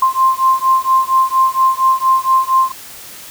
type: beating tone pair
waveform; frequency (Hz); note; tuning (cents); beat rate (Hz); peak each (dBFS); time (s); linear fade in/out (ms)
sine; 1049 / 1053.3; C6 / C6; +4 / +11; 4.3; -13; 0.02-2.72; 5
effects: white hiss -34 dBFS RMS until 3.3 s